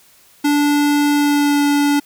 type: tone with pitch glide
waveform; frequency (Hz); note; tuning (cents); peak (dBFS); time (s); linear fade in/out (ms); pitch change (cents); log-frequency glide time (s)
square; 291.1 to 288.1; D4 to D4; -15 to -33; -13; 0.44-2; 10; -18; 1.11-1.63
effects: white hiss -50 dBFS RMS until 2.05 s